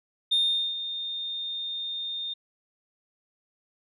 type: tone with ADSR envelope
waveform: sine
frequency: 3644 Hz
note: A#7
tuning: 40 cents flat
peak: -18 dBFS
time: 0.31-2.34 s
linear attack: 14 ms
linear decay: 420 ms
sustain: -12 dB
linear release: 11 ms
effects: tanh soft clip ceiling -17 dBFS